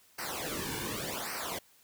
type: noise with flanger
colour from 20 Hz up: pink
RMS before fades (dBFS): -37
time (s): 0.18-1.59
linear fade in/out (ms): 10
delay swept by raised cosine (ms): 0.28 to 1.58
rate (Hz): 0.87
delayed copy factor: -1
effects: white hiss -63 dBFS RMS until 1.83 s

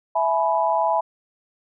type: chord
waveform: sine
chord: E major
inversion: none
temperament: equal with one note detuned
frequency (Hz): 659.3 / 846.1 / 987.8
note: E5 / G#5 / B5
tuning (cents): 0 / +32 / 0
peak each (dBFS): -22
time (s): 0.15-1.01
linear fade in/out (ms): 10
effects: none

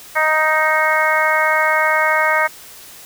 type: harmonic tone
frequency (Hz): 311.7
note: D#4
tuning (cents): +3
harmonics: 2 / 3 / 4 / 5 / 6 / 7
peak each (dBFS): -20 / -20 / -20 / -20 / -20 / -20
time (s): 0.15-2.48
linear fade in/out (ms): 20
effects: white hiss -39 dBFS RMS until 3.05 s

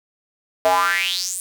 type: tone with high-pass filter sweep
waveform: square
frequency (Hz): 91.5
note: F#2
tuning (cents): -19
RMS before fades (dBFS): -20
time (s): 0.65-1.4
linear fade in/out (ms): 0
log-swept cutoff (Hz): 620 to 9600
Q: 6.2
effects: none

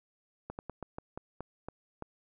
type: slowing click train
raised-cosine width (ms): 1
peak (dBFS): -25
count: 9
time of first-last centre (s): 0.5-2.024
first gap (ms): 89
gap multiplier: 1.21
effects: none

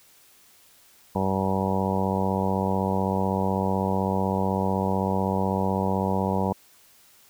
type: harmonic tone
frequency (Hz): 95.9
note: G2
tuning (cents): -37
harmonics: 1 / 2 / 3 / 4 / 5 / 6 / 7 / 8 / 9 / 10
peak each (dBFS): -30 / -26 / -36 / -33 / -31 / -33 / -35 / -34 / -32 / -32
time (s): 1.15-6.53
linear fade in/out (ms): 5
effects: white hiss -56 dBFS RMS until 7.29 s

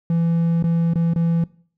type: tone with dropouts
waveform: triangle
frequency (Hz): 167.4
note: E3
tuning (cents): +27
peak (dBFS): -14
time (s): 0.1-1.44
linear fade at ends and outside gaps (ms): 2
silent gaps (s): 0.626-0.64 / 0.936-0.956 / 1.136-1.16
effects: noise-tail reverb RT60 0.5 s tail -21 dB re dry

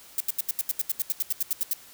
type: noise bursts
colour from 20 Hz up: violet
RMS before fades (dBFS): -25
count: 16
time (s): 0.18-1.734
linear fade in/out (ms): 2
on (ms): 24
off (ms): 78
effects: white hiss -50 dBFS RMS until 1.93 s

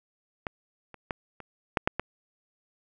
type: clicks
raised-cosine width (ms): 0.5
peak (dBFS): -16 / -29 / -15 / -27 / -8 / -7 / -13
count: 7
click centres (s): 0.468 / 0.943 / 1.108 / 1.403 / 1.772 / 1.875 / 1.996
effects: none

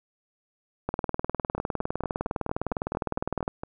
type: two click trains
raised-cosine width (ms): 1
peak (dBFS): -13 / -19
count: 52 / 10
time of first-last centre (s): 0.89-3.479 / 1.58-3.635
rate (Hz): 19.7 / 4.38
effects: none

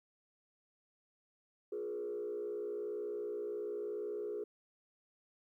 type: tone with frequency modulation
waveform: sine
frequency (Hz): 418.1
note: G#4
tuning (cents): +12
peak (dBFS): -36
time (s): 1.72-4.44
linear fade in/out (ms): 5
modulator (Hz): 60.9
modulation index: 0.86
effects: tanh soft clip ceiling -33 dBFS + 13-bit

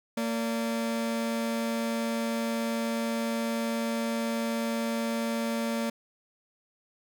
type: tone pair together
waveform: 40% pulse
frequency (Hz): 229.1 / 577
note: A#3 / D5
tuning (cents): -30 / -31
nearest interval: octave + major third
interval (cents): 1599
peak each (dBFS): -28 / -33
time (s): 0.17-5.9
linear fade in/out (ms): 5
effects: none

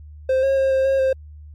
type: tone with pitch steps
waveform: triangle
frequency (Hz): 523 / 541 / 535 / 530 / 539 / 528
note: C5 / C#5 / C5 / C5 / C#5 / C5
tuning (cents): -1 / -42 / +38 / +22 / -49 / +16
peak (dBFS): -13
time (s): 0.29-1.13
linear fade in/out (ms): 5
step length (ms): 140
effects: added 75 Hz sine -37 dBFS peak until 1.54 s + MP3 64 kbps

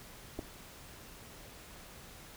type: clicks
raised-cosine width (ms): 2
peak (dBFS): -26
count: 2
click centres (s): 0.39 / 0.393
effects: pink hiss -52 dBFS RMS until 2.36 s

